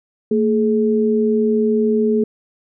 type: tone pair together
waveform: sine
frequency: 225.8 / 423.6 Hz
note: A3 / G#4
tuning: +45 / +34 cents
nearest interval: major seventh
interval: 1089 cents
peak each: -16 dBFS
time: 0.31-2.24 s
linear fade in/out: 5 ms
effects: none